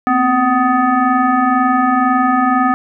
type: tone with frequency modulation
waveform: sine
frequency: 755 Hz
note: F#5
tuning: 35 cents sharp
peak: -10 dBFS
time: 0.07-2.74 s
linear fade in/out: 0 ms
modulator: 496 Hz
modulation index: 1.5
effects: none